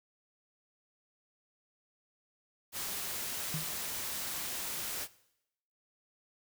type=noise; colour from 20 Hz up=white; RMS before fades=-38 dBFS; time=2.72-5.08 s; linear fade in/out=50 ms
type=tone with exponential decay; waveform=sine; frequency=155.56 Hz; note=D#3; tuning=in tune; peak=-32 dBFS; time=3.54-3.79 s; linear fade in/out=2 ms; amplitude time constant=53 ms
effects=noise-tail reverb RT60 0.8 s tail -19 dB re dry